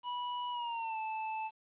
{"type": "tone with pitch glide", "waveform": "square", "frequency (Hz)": [979, 877.2], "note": ["B5", "A5"], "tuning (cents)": [-15, -6], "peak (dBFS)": -36, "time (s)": [0.03, 1.51], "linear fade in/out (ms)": 50, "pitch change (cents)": -191, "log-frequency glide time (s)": [0.51, 0.98], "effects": ["resampled to 8000 Hz", "11-bit"]}